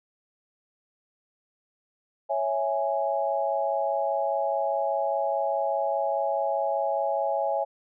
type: chord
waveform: sine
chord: C# minor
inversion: none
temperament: equal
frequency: 554.4 / 659.3 / 830.6 Hz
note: C#5 / E5 / G#5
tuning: 0 / 0 / 0 cents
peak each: -28 dBFS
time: 2.29-7.65 s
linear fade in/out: 20 ms
effects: none